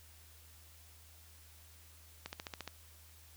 click train, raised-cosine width 0.2 ms, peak -24 dBFS, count 7, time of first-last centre 2.26-2.677 s, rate 14.4 Hz, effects added 79 Hz sine -59 dBFS peak until 3.36 s + white hiss -61 dBFS RMS until 3.36 s

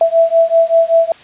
sine beating tone pair, 659.3 / 664.5 Hz, E5 / E5, 0 / +14 cents, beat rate 5.2 Hz, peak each -11 dBFS, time 0.01-1.12 s, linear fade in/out 2 ms, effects white hiss -40 dBFS RMS until 1.23 s + resampled to 8000 Hz

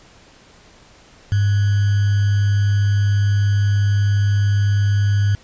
sine tone with sample-and-hold, 101.5 Hz, G#2, 39 cents flat, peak -13 dBFS, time 1.32-5.35 s, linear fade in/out 0 ms, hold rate 1575 Hz, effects pink hiss -48 dBFS RMS until 5.43 s + resampled to 16000 Hz

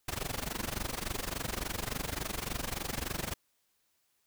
pink noise with amplitude modulation, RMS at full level -33 dBFS, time 0.08-3.34 s, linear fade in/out 5 ms, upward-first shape sine, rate 23.5 Hz, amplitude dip 90%, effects white hiss -75 dBFS RMS until 4.26 s

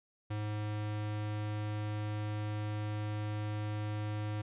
square tone, 105.6 Hz, G#2, 29 cents sharp, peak -35 dBFS, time 0.3-4.42 s, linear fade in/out 10 ms, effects resampled to 8000 Hz

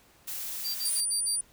blue noise, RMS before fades -36 dBFS, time 0.27-1.01 s, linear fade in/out 10 ms
square tone bursts, 4695 Hz, D8, 1 cent flat, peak -31 dBFS, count 5, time 0.64-1.366 s, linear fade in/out 20 ms, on 110 ms, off 44 ms
sine tone, 9397 Hz, D9, in tune, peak -27 dBFS, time 0.85-1.41 s, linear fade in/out 5 ms
effects pink hiss -60 dBFS RMS until 1.52 s

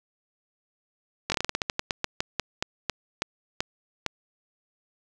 slowing click train, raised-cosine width 0.2 ms, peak -8 dBFS, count 20, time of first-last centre 1.3-4.063 s, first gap 20 ms, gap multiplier 1.19, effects none

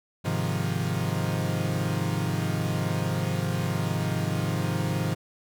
40% pulse chord, F minor seventh, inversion first, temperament equal, 103.83 / 130.81 / 155.56 / 174.61 Hz, Ab2 / C3 / Eb3 / F3, 0 / 0 / 0 / 0 cents, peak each -30 dBFS, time 0.24-5.15 s, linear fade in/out 20 ms, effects none

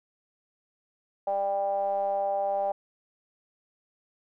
triangle ring-modulated tone, 98.9 Hz, G2, 16 cents sharp, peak -20 dBFS, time 1.27-2.72 s, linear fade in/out 5 ms, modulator 693 Hz, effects none

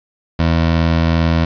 20% pulse tone, 82.41 Hz, E2, in tune, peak -7 dBFS, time 0.39-1.45 s, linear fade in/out 5 ms, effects resampled to 11025 Hz + 7-bit

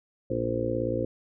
harmonic tone, 57.8 Hz, A#1, 14 cents flat, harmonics 1 / 2 / 4 / 5 / 6 / 7 / 8 / 9, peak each -41 / -33 / -36 / -34 / -33 / -40 / -34 / -30 dBFS, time 0.3-1.05 s, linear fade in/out 5 ms, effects none

